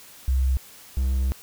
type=tone pair in turn; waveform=sine / triangle; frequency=65.4 / 65.07 Hz; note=C2 / C2; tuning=0 / -9 cents; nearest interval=unison; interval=9 cents; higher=first; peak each=-18 dBFS; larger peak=neither; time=0.28-0.57 / 0.97-1.32 s; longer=second; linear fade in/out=0 ms; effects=white hiss -47 dBFS RMS until 1.42 s